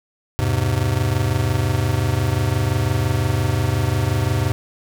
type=chord; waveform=square; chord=E augmented; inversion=none; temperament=just; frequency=82.41 / 103.01 / 128.76 Hz; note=E2 / G#2 / B#2; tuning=0 / -14 / -27 cents; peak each=-25 / -21 / -22 dBFS; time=0.39-4.52 s; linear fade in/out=0 ms; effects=none